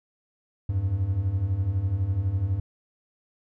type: beating tone pair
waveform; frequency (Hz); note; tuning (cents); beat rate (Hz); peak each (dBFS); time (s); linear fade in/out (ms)
triangle; 87 / 99; F2 / G2; -6 / +18; 12; -27 / -22; 0.69-2.6; 5
effects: none